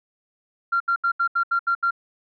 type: tone bursts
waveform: sine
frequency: 1380 Hz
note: F6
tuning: 21 cents flat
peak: -17 dBFS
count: 8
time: 0.72-1.909 s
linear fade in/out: 10 ms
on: 83 ms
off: 75 ms
effects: tanh soft clip ceiling -13 dBFS